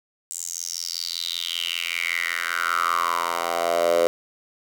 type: tone with high-pass filter sweep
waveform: 10% pulse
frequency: 85.2 Hz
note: F2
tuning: 42 cents flat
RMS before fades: -25 dBFS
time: 0.31-4.07 s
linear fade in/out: 0 ms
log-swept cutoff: 7700 to 520 Hz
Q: 5.9
effects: none